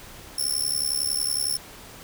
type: tone with amplitude modulation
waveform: 10% pulse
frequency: 5390 Hz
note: E8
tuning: 38 cents sharp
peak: -14 dBFS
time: 0.38-1.57 s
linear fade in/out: 5 ms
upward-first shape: sine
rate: 70.9 Hz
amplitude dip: 90%
effects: pink hiss -44 dBFS RMS until 2.03 s